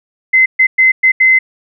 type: tone bursts at uneven times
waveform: sine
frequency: 2056 Hz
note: C7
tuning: 31 cents flat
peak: -5 dBFS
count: 5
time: 0.33-0.46 / 0.59-0.67 / 0.78-0.92 / 1.03-1.12 / 1.2-1.39 s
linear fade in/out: 10 ms
effects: none